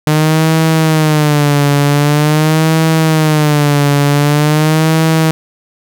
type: tone with vibrato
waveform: sawtooth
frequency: 151.6 Hz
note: D#3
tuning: 45 cents flat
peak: -4 dBFS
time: 0.07-5.31 s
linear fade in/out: 0 ms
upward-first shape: sine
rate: 0.45 Hz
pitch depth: 100 cents each way
effects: none